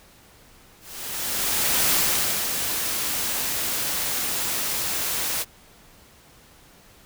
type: noise with ADSR envelope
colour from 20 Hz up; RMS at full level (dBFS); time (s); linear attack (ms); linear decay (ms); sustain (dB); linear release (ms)
white; -20; 0.8-5.45; 1100; 540; -6; 39
effects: pink hiss -52 dBFS RMS until 7.05 s